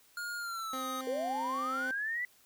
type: tone with pitch glide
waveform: square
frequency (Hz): 1423 to 1260.4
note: F6 to D#6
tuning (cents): +32 to +22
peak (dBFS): -37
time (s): 0.17-1.01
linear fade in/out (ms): 2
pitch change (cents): -210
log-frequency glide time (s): 0.38-0.84
type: tone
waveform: 20% pulse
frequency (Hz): 261.6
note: C4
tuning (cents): 0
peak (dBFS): -34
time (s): 0.73-1.91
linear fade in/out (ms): 2
type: linear sweep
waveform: sine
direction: up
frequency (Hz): 465.7 to 2000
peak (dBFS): -32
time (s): 1.07-2.25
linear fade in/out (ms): 2
effects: white hiss -64 dBFS RMS until 2.45 s